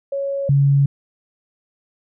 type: tone pair in turn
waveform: sine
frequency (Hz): 554.4 / 139.97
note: C#5 / C#3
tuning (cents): 0 / +17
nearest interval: 2 octaves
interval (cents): 2383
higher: first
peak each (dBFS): -20 / -11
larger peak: second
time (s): 0.12-0.49 / 0.49-0.86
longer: neither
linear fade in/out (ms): 5
effects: none